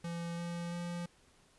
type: tone with pitch steps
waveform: square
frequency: 170 / 171.68 / 173.37 Hz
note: F3 / F3 / F3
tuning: -46 / -29 / -12 cents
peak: -38 dBFS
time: 0.04-1.06 s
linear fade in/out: 5 ms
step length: 340 ms
effects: pink hiss -66 dBFS RMS until 1.58 s + resampled to 24000 Hz